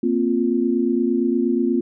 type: chord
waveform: sine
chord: Bb suspended second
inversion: none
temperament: equal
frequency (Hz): 233.1 / 261.6 / 349.2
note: Bb3 / C4 / F4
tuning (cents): 0 / 0 / 0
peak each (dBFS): -21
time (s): 0.03-1.81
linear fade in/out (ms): 5
effects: none